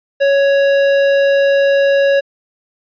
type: tone with tanh clipping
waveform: sine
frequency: 556 Hz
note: C#5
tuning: 5 cents sharp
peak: -11 dBFS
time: 0.2-2.21 s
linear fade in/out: 20 ms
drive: 15 dB
effects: resampled to 11025 Hz